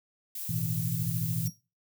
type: noise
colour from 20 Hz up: violet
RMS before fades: -37 dBFS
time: 0.35-1.48 s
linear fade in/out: 5 ms
type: chord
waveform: sine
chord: A suspended second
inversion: none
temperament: equal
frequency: 110 / 123.47 / 164.81 Hz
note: A2 / B2 / E3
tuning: 0 / 0 / 0 cents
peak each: -35 / -33 / -32 dBFS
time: 0.49-1.5 s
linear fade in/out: 5 ms
type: tone with exponential decay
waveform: sawtooth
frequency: 5640 Hz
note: F8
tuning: 16 cents sharp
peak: -34 dBFS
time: 1.46-1.61 s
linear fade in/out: 1 ms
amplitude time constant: 31 ms
effects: noise-tail reverb RT60 0.3 s tail -21 dB re dry